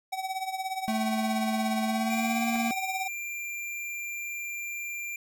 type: tone with tremolo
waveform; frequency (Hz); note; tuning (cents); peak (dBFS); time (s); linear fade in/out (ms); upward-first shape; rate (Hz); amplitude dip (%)
square; 760; F#5; +46; -28; 0.12-3.08; 10; triangle; 17; 80
type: tone with pitch glide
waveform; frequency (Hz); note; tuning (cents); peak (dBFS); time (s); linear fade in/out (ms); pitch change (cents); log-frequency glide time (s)
square; 220 to 230.9; A3 to A#3; 0 to -16; -28; 0.88-2.71; 0; +84; 1.84-2.45
type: tone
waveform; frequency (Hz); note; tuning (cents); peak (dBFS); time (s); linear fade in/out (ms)
square; 2377; D7; +20; -34; 2.1-5.16; 2
type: clicks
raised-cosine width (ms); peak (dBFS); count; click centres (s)
0.5; -28; 2; 2.556 / 2.561
effects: none